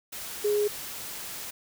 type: tone in noise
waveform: sine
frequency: 415.3 Hz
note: G#4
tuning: in tune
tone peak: -22 dBFS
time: 0.44-0.68 s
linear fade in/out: 10 ms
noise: white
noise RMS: -38 dBFS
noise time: 0.12-1.51 s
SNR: +13 dB
effects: none